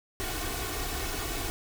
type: noise with comb filter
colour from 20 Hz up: pink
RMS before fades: -33 dBFS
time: 0.2-1.5 s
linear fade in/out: 0 ms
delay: 2.7 ms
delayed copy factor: +0.7
effects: none